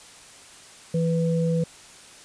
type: tone pair together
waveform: sine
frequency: 165.7 / 495.7 Hz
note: E3 / B4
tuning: +9 / +6 cents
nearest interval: octave + perfect fifth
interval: 1897 cents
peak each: -21 / -26 dBFS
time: 0.94-1.64 s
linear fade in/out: 5 ms
effects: white hiss -47 dBFS RMS until 2.24 s + resampled to 22050 Hz